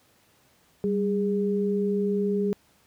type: tone pair together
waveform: sine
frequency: 196 / 410.1 Hz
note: G3 / G#4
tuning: 0 / -22 cents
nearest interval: octave + minor second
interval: 1278 cents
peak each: -25 dBFS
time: 0.84-2.53 s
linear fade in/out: 0 ms
effects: pink hiss -62 dBFS RMS until 2.86 s + high-pass 80 Hz 12 dB/octave